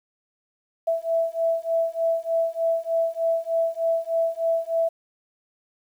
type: beating tone pair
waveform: sine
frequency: 659.3 / 662.6 Hz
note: E5 / E5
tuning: 0 / +9 cents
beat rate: 3.3 Hz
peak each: -24 dBFS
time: 0.87-4.89 s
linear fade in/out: 10 ms
effects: 9-bit